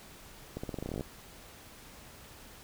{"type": "accelerating click train", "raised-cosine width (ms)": 2, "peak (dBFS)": -23, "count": 14, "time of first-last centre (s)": [0.57, 1.009], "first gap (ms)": 65, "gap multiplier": 0.88, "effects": ["pink hiss -52 dBFS RMS until 2.63 s"]}